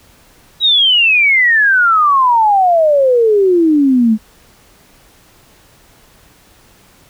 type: exponential sweep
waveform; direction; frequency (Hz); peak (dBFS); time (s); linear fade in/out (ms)
sine; down; 3895 to 211.2; -7; 0.6-4.18; 50
effects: pink hiss -47 dBFS RMS until 7.09 s